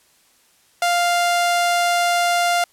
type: tone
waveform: sawtooth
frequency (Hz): 698.5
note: F5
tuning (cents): 0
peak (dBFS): -12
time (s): 0.82-2.64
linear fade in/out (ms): 2
effects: white hiss -57 dBFS RMS until 2.72 s + low-pass 12000 Hz 12 dB/octave